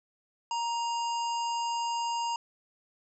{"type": "harmonic tone with a mistuned harmonic", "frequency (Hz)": 936, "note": "A#5", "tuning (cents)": 7, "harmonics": [1, 3, 5, 7, 8], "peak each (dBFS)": [-29, -39, -43, -46, -47], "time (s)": [0.51, 2.36], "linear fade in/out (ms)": 2, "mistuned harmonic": 5, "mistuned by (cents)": 74, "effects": []}